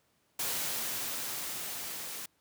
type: noise with level ramp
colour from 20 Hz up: white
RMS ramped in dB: -33 to -41 dBFS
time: 0.39-2.26 s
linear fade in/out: 5 ms
effects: pink hiss -72 dBFS RMS until 2.4 s + high-pass 100 Hz 12 dB/octave